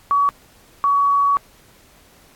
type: tone pair in turn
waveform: sine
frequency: 1133 / 1128.3 Hz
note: C#6 / C#6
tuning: +37 / +30 cents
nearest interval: unison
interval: 7 cents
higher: first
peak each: -13 dBFS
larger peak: neither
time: 0.11-0.29 / 0.84-1.37 s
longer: second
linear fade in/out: 0 ms
effects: pink hiss -51 dBFS RMS until 2.35 s + AAC 64 kbps